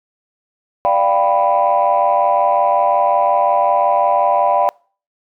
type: chord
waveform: sine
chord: G dominant seventh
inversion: second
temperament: equal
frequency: 587.3 / 698.5 / 784 / 987.8 Hz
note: D5 / F5 / G5 / B5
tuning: 0 / 0 / 0 / 0 cents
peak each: -16 dBFS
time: 0.85-4.69 s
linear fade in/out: 0 ms
effects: noise-tail reverb RT60 0.4 s tail -26 dB re dry + tanh soft clip ceiling -4 dBFS